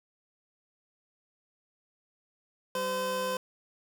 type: tone pair together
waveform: 25% pulse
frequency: 191.78 / 512 Hz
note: G3 / C5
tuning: -38 / -38 cents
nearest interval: octave + perfect fourth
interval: 1700 cents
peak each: -36 / -26 dBFS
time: 2.75-3.37 s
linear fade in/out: 2 ms
effects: none